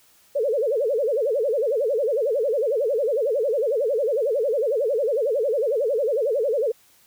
sine tone with vibrato, 501 Hz, B4, 25 cents sharp, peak -19 dBFS, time 0.35-6.72 s, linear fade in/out 10 ms, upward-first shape sine, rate 11 Hz, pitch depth 280 cents each way, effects white hiss -57 dBFS RMS until 7.06 s

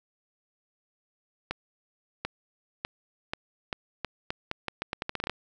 accelerating click train, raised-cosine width 0.3 ms, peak -14 dBFS, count 18, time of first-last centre 1.51-5.296 s, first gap 740 ms, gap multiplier 0.81, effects none

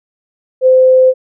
sine tone, 516 Hz, C5, 24 cents flat, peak -4 dBFS, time 0.61-1.14 s, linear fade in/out 50 ms, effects none

